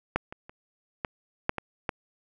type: clicks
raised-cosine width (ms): 0.5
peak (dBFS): -9 / -24 / -29 / -14 / -8 / -16 / -12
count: 7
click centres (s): 0.16 / 0.325 / 0.495 / 1.048 / 1.494 / 1.583 / 1.892
effects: none